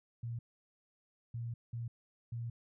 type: tone bursts at uneven times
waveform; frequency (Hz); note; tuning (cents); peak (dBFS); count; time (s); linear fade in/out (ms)
sine; 117.3; A#2; +11; -37; 4; 0.23-0.39 / 1.34-1.54 / 1.73-1.88 / 2.32-2.5; 5
effects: none